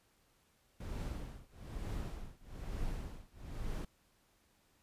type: noise with tremolo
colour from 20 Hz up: brown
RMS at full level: -38 dBFS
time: 0.8-3.85 s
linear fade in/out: 5 ms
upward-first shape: triangle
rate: 1.1 Hz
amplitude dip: 100%
effects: pink hiss -72 dBFS RMS until 4.82 s + resampled to 32000 Hz